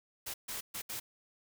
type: noise bursts at uneven times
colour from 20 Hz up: white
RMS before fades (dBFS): -40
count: 4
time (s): 0.26-0.34 / 0.48-0.61 / 0.74-0.82 / 0.89-1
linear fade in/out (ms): 10
effects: none